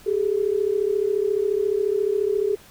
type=tone pair together; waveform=sine; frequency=392 / 426.3 Hz; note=G4 / G#4; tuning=0 / +45 cents; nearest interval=minor second; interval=145 cents; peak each=-22 dBFS; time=0.06-2.56 s; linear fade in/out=10 ms; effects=pink hiss -49 dBFS RMS until 2.7 s